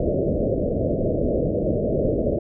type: low-pass noise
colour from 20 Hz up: white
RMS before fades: -22 dBFS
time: 0-2.39 s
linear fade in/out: 5 ms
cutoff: 630 Hz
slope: 96 dB/octave
effects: none